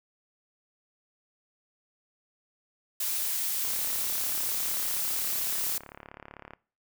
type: noise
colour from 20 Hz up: blue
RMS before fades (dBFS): -30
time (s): 3-5.78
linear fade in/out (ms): 5
type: click train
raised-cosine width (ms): 0.5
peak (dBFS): -28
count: 104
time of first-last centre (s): 3.65-6.535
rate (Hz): 35.7
effects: noise-tail reverb RT60 0.4 s tail -21 dB re dry